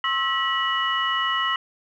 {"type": "tone cluster", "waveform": "sine", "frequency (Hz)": [1072, 1310, 1933, 2938], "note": ["C6", "E6", "B6", "F#7"], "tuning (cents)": [42, -11, -38, -13], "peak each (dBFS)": -26, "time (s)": [0.04, 1.56], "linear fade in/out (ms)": 2, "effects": ["tanh soft clip ceiling -10 dBFS"]}